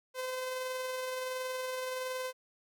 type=tone with amplitude modulation; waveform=sawtooth; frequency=513 Hz; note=C5; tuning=34 cents flat; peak=-30 dBFS; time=0.14-2.33 s; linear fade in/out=50 ms; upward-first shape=sine; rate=21.4 Hz; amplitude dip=25%; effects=none